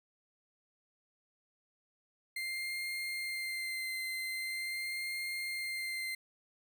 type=tone with vibrato; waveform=35% pulse; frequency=2093 Hz; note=C7; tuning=in tune; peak=-34 dBFS; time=2.36-6.15 s; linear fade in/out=5 ms; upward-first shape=sine; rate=0.43 Hz; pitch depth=18 cents each way; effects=none